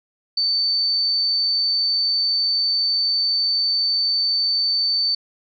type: tone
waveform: sine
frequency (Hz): 4546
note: C#8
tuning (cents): +43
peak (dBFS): -17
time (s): 0.37-5.15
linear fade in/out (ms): 5
effects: none